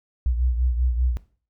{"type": "beating tone pair", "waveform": "sine", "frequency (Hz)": [61.2, 66.3], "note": ["B1", "C2"], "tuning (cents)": [-15, 23], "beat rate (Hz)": 5.1, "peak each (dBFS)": [-19, -27], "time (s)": [0.26, 1.17], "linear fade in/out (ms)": 0, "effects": ["noise-tail reverb RT60 0.4 s tail -17 dB re dry", "tanh soft clip ceiling -12 dBFS"]}